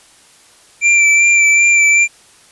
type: tone with vibrato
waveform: square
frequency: 2349 Hz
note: D7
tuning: in tune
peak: -8 dBFS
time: 0.81-2.08 s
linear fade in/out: 50 ms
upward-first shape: sine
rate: 2.6 Hz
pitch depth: 22 cents each way
effects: white hiss -46 dBFS RMS until 2.51 s + resampled to 24000 Hz